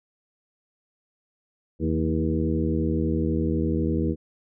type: harmonic tone with a mistuned harmonic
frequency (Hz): 80.2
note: E2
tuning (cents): -47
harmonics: 1 / 2 / 3 / 4 / 5 / 6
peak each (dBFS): -27 / -28 / -28 / -27 / -32 / -33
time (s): 1.79-4.16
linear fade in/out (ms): 50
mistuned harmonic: 3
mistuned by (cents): -60
effects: none